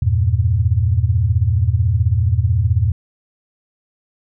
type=chord; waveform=sine; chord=E diminished; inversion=none; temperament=equal; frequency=82.41 / 98 / 116.54 Hz; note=E2 / G2 / Bb2; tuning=0 / 0 / 0 cents; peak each=-17 dBFS; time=0.02-2.92 s; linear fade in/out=5 ms; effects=none